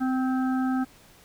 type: harmonic tone with a mistuned harmonic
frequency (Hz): 259.1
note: C4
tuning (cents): -17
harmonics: 1 / 3 / 5 / 6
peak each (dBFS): -23 / -33 / -37 / -39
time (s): 0-0.85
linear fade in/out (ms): 20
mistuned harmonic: 6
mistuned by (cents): +20
effects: pink hiss -54 dBFS RMS until 1.24 s